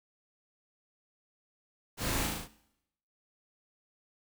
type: noise with echo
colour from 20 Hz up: pink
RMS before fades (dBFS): -35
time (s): 1.97-2.3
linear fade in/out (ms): 50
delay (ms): 37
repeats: 5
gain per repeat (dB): -2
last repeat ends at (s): 2.485
effects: noise-tail reverb RT60 0.8 s tail -18 dB re dry